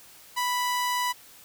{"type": "tone", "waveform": "sawtooth", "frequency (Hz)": 987.8, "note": "B5", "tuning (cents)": 0, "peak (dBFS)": -21, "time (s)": [0.36, 1.13], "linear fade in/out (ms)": 20, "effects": ["white hiss -51 dBFS RMS until 1.44 s"]}